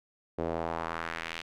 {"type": "tone with band-pass filter sweep", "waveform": "sawtooth", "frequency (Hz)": 82.6, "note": "E2", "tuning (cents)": 4, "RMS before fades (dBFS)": -35, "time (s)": [0.38, 1.42], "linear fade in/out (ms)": 10, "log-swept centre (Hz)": [460, 2900], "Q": 1.6, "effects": []}